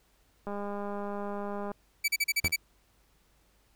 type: click train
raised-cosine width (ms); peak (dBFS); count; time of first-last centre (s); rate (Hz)
1; -24; 254; 0.47-1.716; 203
type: tone bursts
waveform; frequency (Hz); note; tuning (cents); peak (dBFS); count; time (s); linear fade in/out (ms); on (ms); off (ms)
sawtooth; 2300; D7; -37; -21; 7; 2.04-2.562; 10; 42; 38
type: tone with exponential decay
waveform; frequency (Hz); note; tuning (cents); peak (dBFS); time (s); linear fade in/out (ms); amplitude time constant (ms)
sawtooth; 81.6; E2; -17; -23; 2.44-2.55; 0; 22
effects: added 50 Hz sine -68 dBFS peak until 3.75 s + pink hiss -68 dBFS RMS until 3.75 s